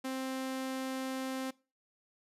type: tone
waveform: sawtooth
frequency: 262.7 Hz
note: C4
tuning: 7 cents sharp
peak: -31 dBFS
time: 0.04-1.51 s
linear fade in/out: 10 ms
effects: noise-tail reverb RT60 0.3 s tail -21 dB re dry + resampled to 32000 Hz